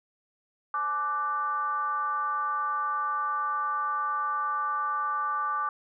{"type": "tone with frequency modulation", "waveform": "sine", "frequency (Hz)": 1174.7, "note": "D6", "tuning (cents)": 0, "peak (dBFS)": -26, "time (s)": [0.74, 5.69], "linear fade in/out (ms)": 2, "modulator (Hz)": 322, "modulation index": 0.62, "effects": []}